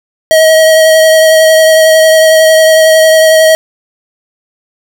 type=tone with vibrato; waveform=square; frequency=636 Hz; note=D#5; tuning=38 cents sharp; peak=-3 dBFS; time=0.31-3.55 s; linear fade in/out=0 ms; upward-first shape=triangle; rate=11 Hz; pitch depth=18 cents each way; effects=none